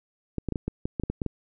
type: clicks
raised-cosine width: 3 ms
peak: -15 dBFS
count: 11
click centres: 0.383 / 0.487 / 0.523 / 0.558 / 0.68 / 0.855 / 0.998 / 1.036 / 1.1 / 1.218 / 1.263 s
effects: none